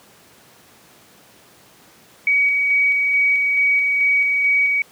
sine tone with tremolo, 2262 Hz, C#7, 34 cents sharp, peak -13 dBFS, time 2.27-4.82 s, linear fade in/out 2 ms, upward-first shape square, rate 2.3 Hz, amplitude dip 25%, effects pink hiss -49 dBFS RMS until 4.91 s + high-pass 150 Hz 12 dB/octave

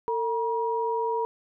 sine tone pair together, 451.8 / 955 Hz, A4 / A#5, +46 / +42 cents, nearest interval octave + minor second, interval 1296 cents, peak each -27 dBFS, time 0.08-1.25 s, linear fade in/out 0 ms, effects none

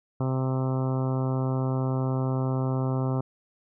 harmonic tone, 130.81 Hz, C3, in tune, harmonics 1 / 2 / 3 / 4 / 5 / 6 / 7 / 8 / 9 / 10, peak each -25 / -31 / -35 / -37 / -39 / -41 / -42 / -43 / -44 / -45 dBFS, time 0.2-3.21 s, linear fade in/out 5 ms, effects none

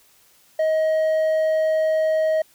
sine tone with hard clipping, 631 Hz, D#5, 24 cents sharp, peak -18 dBFS, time 0.59-2.42 s, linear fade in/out 5 ms, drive 3 dB, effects white hiss -56 dBFS RMS until 2.54 s

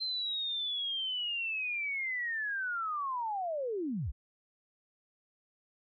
sine linear sweep, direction down, 4137 to 43.65 Hz, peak -32 dBFS, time 0-4.12 s, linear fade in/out 20 ms, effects none

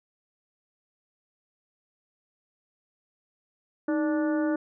harmonic tone with a mistuned harmonic, 293.1 Hz, D4, 3 cents flat, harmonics 1 / 2 / 3 / 4 / 5 / 6, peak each -24 / -31 / -40 / -42 / -38 / -46 dBFS, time 3.88-4.56 s, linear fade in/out 5 ms, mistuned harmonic 1, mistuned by +99 cents, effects none

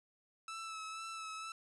sawtooth tone with vibrato, 1311 Hz, E6, 10 cents flat, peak -39 dBFS, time 0.48-1.52 s, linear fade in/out 2 ms, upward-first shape sine, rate 2.1 Hz, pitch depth 26 cents each way, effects resampled to 24000 Hz + 13-bit

